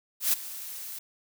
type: noise with ADSR envelope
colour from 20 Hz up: blue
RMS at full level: -22 dBFS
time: 0.2-0.99 s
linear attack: 130 ms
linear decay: 13 ms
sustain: -17 dB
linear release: 6 ms
effects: none